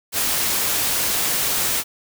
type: noise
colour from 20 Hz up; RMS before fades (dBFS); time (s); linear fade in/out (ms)
white; -21; 0.12-1.84; 50
effects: none